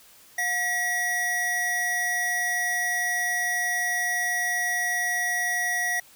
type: tone pair together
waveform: square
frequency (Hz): 719.6 / 1921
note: F#5 / B6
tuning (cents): -48 / -48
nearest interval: octave + perfect fourth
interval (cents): 1700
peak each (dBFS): -33 / -25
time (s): 0.38-6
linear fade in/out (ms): 5
effects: white hiss -53 dBFS RMS until 6.15 s